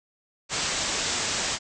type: low-pass noise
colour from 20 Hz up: white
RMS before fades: -28 dBFS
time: 0.49-1.59 s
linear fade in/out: 50 ms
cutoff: 8000 Hz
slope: 96 dB/octave
effects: none